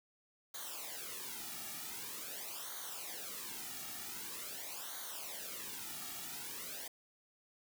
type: noise with flanger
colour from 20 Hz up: white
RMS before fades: -45 dBFS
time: 0.54-6.88 s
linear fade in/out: 5 ms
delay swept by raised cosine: 0.38 to 1.98 ms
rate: 0.45 Hz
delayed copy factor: -0.8
effects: none